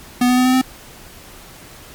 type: tone with pitch steps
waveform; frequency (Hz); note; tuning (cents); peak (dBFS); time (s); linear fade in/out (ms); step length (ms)
square; 246.9 / 249.8 / 252.7 / 255.6 / 258.6; B3 / B3 / B3 / C4 / C4; 0 / +20 / +40 / -40 / -20; -12; 0.21-0.615; 5; 81
effects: pink hiss -40 dBFS RMS until 1.94 s + MP3 96 kbps